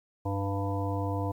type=harmonic tone with a mistuned harmonic; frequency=99 Hz; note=G2; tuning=18 cents sharp; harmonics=1 / 3 / 5 / 7 / 9 / 10; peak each=-30 / -35 / -37 / -38 / -40 / -40 dBFS; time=0.25-1.32 s; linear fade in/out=10 ms; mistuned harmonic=1; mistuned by=-20 cents; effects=10-bit